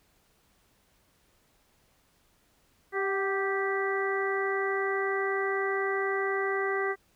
harmonic tone with a mistuned harmonic, 392 Hz, G4, in tune, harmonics 1 / 2 / 3 / 4 / 5, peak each -29 / -36 / -35 / -36 / -33 dBFS, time 2.92-6.96 s, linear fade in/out 50 ms, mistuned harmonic 2, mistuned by -44 cents, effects pink hiss -67 dBFS RMS until 7.15 s

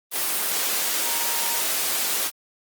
sine tone in noise, 932.3 Hz, A#5, in tune, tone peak -34 dBFS, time 1.02-1.65 s, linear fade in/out 50 ms, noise white, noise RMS -24 dBFS, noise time 0.11-2.31 s, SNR -13 dB, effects high-pass 300 Hz 12 dB/octave + Opus 24 kbps

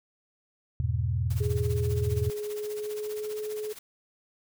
sine chord, E major, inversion none, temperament equal with one note detuned, 82.79 / 103.83 / 123.47 Hz, E2 / G#2 / B2, +8 / 0 / 0 cents, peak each -29 / -30 / -29 dBFS, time 0.8-2.3 s, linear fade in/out 0 ms
white noise with tremolo, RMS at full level -43 dBFS, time 1.3-3.79 s, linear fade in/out 5 ms, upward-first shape sine, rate 15 Hz, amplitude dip 75%
sine tone with pitch glide, 415.3 to 426 Hz, G#4 to G#4, 0 to +44 cents, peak -31 dBFS, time 1.4-3.73 s, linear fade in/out 10 ms, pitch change +44 cents, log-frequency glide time 1.82-3.39 s
effects none

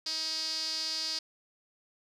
sawtooth tone with band-pass filter, 316.8 Hz, D#4, 31 cents sharp, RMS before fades -34 dBFS, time 0.06-1.19 s, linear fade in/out 5 ms, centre 4800 Hz, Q 8.5, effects none

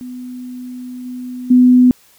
sine tone with level steps, 250 Hz, B3, 21 cents sharp, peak -26 / -24 / -5 dBFS, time 0.01-1.91 s, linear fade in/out 0 ms, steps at 1.05 / 1.5 s, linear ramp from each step 10 ms, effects white hiss -50 dBFS RMS until 2.18 s

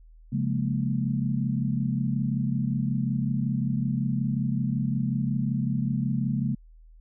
sine chord, Bb minor seventh, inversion first, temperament equal with one note detuned, 135.58 / 174.61 / 207.7 / 233.1 Hz, Db3 / F3 / Ab3 / Bb3, -38 / 0 / 0 / 0 cents, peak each -27 / -33 / -29 / -30 dBFS, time 0.32-6.55 s, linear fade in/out 10 ms, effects added 40 Hz sine -48 dBFS peak until 7 s

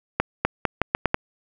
accelerating click train, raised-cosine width 0.5 ms, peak -3 dBFS, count 7, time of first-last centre 0.2-1.144 s, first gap 250 ms, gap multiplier 0.81, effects none

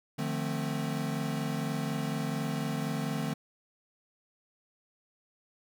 square chord, D minor seventh, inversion none, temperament equal with one note detuned, 150.44 / 174.61 / 220 / 261.6 Hz, D3 / F3 / A3 / C4, +42 / 0 / 0 / 0 cents, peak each -35 / -39 / -37 / -38 dBFS, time 0.18-3.34 s, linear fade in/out 10 ms, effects none

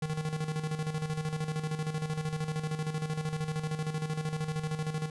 square tone with tremolo, 155.56 Hz, D#3, in tune, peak -30 dBFS, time 0.02-5.1 s, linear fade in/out 5 ms, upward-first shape square, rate 13 Hz, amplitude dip 60%, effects resampled to 24000 Hz

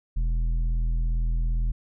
triangle tone with tanh clipping, 41.2 Hz, E1, in tune, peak -23 dBFS, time 0.16-1.72 s, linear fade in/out 10 ms, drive 12 dB, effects none

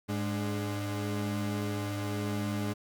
35% pulse tone cluster, 104.2 / 207.5 / 298.5 Hz, G#2 / G#3 / D4, +6 / -1 / +28 cents, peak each -32 / -36 / -35 dBFS, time 0.08-2.74 s, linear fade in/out 20 ms, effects none

